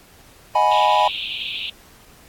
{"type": "chord", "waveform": "triangle", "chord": "G# minor seventh", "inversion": "second", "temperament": "equal with one note detuned", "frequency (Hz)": [622.3, 740, 833.5, 987.8], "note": ["D#5", "F#5", "G#5", "B5"], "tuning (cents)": [0, 0, 6, 0], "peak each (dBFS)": [-20, -21, -15, -16], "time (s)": [0.55, 1.08], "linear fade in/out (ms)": 5}
{"type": "band-pass noise", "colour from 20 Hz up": "pink", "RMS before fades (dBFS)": -28, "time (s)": [0.71, 1.7], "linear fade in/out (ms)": 5, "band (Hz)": [2500, 3800], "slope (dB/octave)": 96}
{"effects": ["pink hiss -49 dBFS RMS until 2.28 s", "AAC 64 kbps"]}